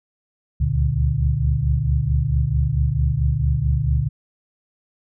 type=tone cluster; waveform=sine; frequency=68.5 / 73 / 117.7 / 144.8 Hz; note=C#2 / D2 / A#2 / D3; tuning=-20 / -10 / +17 / -24 cents; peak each=-22 dBFS; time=0.6-4.09 s; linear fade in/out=10 ms; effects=none